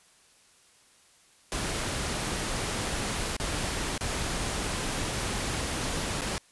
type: noise with dropouts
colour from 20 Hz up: pink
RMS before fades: -31 dBFS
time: 1.52-6.38 s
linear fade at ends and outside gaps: 0 ms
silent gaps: 3.366-3.399 / 3.978-4.009 / 6.211-6.218 s
effects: white hiss -60 dBFS RMS until 6.51 s + resampled to 24000 Hz